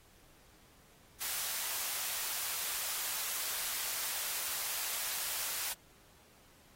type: high-pass noise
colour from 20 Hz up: white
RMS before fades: -37 dBFS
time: 1.2-5.74 s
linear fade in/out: 20 ms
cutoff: 710 Hz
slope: 12 dB/octave
effects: pink hiss -63 dBFS RMS until 6.75 s + AAC 48 kbps